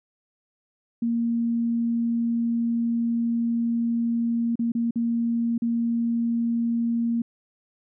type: tone with dropouts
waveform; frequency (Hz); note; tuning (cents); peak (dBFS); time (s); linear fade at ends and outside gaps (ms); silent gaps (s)
sine; 233.1; A#3; 0; -21; 1.02-7.22; 5; 4.556-4.592 / 4.72-4.75 / 4.909-4.957 / 5.58-5.62
effects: none